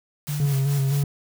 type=noise with tremolo; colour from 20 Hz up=white; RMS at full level=-35 dBFS; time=0.27-1.03 s; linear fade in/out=0 ms; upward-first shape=sine; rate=4.7 Hz; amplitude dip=50%
type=tone; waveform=sine; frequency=146.9 Hz; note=D3; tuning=1 cent sharp; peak=-24 dBFS; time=0.28-0.46 s; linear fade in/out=10 ms
type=tone with vibrato; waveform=triangle; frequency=138.59 Hz; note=C#3; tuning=in tune; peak=-17 dBFS; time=0.4-1.04 s; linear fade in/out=2 ms; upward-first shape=square; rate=3.9 Hz; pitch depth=38 cents each way
effects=none